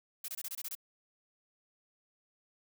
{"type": "noise bursts", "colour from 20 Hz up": "blue", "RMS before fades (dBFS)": -40, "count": 8, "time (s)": [0.24, 0.752], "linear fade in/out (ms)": 5, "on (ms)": 43, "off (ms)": 24, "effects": []}